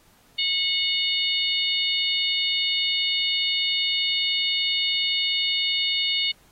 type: harmonic tone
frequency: 730 Hz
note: F#5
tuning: 24 cents flat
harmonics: 3 / 4 / 5 / 6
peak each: -29 / -25 / -26 / -29 dBFS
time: 0.38-6.32 s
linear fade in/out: 10 ms
effects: pink hiss -58 dBFS RMS until 6.51 s + AAC 48 kbps